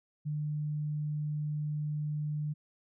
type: tone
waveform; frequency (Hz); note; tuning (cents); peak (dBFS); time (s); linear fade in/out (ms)
sine; 150; D3; +37; -31; 0.25-2.54; 20
effects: none